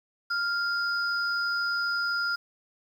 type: tone pair together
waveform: sine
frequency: 1396.9 / 4978 Hz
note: F6 / D#8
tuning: 0 / 0 cents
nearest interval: octave + minor seventh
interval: 2200 cents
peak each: -26 / -33 dBFS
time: 0.3-2.36 s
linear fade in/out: 10 ms
effects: 9-bit